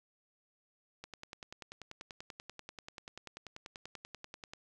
click train, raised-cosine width 0.2 ms, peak -28 dBFS, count 37, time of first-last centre 1.04-4.535 s, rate 10.3 Hz, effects none

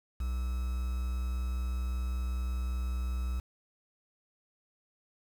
triangle tone with quantisation, 62.6 Hz, B1, 24 cents sharp, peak -28 dBFS, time 0.2-3.4 s, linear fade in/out 5 ms, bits 8, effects none

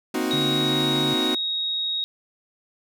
40% pulse chord, C half-diminished seventh, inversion third, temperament equal, 233.1 / 261.6 / 311.1 / 370 Hz, Bb3 / C4 / Eb4 / Gb4, 0 / 0 / 0 / 0 cents, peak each -30 / -27 / -27 / -27 dBFS, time 0.14-1.35 s, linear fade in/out 5 ms
sine tone with pitch glide, 3795 to 3769 Hz, A#7 to A#7, +30 to +18 cents, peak -23 dBFS, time 0.31-2.04 s, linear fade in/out 0 ms, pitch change -12 cents, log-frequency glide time 0.52-1.52 s
sine tone with vibrato, 145.8 Hz, D3, 12 cents flat, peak -28 dBFS, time 0.33-1.14 s, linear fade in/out 5 ms, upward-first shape triangle, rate 4.7 Hz, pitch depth 31 cents each way
effects none

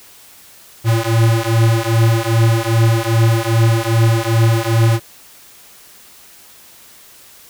square beating tone pair, 112.6 / 115.1 Hz, A2 / A#2, +40 / -22 cents, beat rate 2.5 Hz, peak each -15 dBFS, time 0.84-5 s, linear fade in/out 50 ms, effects white hiss -43 dBFS RMS until 7.49 s

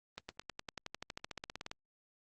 accelerating click train, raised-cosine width 0.2 ms, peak -24 dBFS, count 21, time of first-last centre 0.18-1.714 s, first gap 110 ms, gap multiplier 0.96, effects Opus 24 kbps

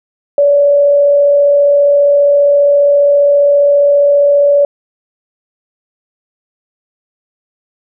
sine tone with frequency modulation, 572 Hz, D5, 46 cents flat, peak -5 dBFS, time 0.38-4.65 s, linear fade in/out 2 ms, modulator 34.9 Hz, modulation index 0.2, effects none

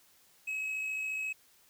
triangle tone with amplitude modulation, 2562 Hz, E7, 50 cents flat, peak -30 dBFS, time 0.47-1.33 s, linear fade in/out 10 ms, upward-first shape sine, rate 54.3 Hz, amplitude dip 30%, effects white hiss -64 dBFS RMS until 1.69 s

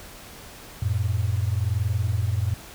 sine tone pair together, 90.8 / 111.87 Hz, F#2 / A2, -32 / +29 cents, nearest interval major third, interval 361 cents, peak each -24 dBFS, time 0.82-2.54 s, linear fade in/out 5 ms, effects pink hiss -43 dBFS RMS until 2.74 s

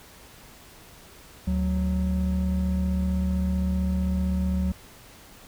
triangle tone pair together, 73.53 / 185 Hz, D2 / F#3, +3 / 0 cents, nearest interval octave + major third, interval 1597 cents, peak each -23 dBFS, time 1.47-4.72 s, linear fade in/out 5 ms, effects pink hiss -49 dBFS RMS until 5.47 s

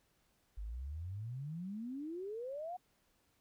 sine exponential sweep, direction up, 48.23 to 745 Hz, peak -40 dBFS, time 0.57-2.77 s, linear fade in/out 10 ms, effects pink hiss -75 dBFS RMS until 3.4 s

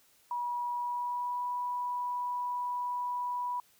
sine tone with pitch glide, 968 to 981.5 Hz, B5 to B5, -35 to -11 cents, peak -31 dBFS, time 0.31-3.6 s, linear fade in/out 2 ms, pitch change +24 cents, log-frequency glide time 0.75-1.45 s, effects white hiss -65 dBFS RMS until 3.79 s

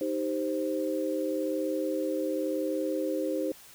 sine chord, C minor, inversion first, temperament equal, 311.1 / 392 / 523.3 Hz, Eb4 / G4 / C5, 0 / 0 / 0 cents, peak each -31 / -34 / -31 dBFS, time 0.01-3.52 s, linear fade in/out 2 ms, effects white hiss -52 dBFS RMS until 3.74 s

